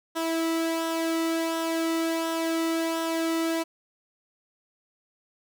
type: tone with flanger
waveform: sawtooth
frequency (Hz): 327.8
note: E4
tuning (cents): -10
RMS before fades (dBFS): -27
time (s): 0.15-3.64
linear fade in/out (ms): 20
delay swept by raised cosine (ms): 0.43 to 1.25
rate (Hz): 1.4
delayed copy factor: -0.5
effects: none